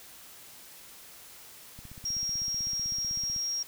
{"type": "click train", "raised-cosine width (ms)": 5, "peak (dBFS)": -34, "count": 26, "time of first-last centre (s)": [1.79, 3.362], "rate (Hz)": 15.9}
{"type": "tone", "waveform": "sine", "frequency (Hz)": 5600, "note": "F8", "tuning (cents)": 4, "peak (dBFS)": -29, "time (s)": [2.05, 3.63], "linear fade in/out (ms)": 5}
{"effects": ["white hiss -50 dBFS RMS until 3.67 s"]}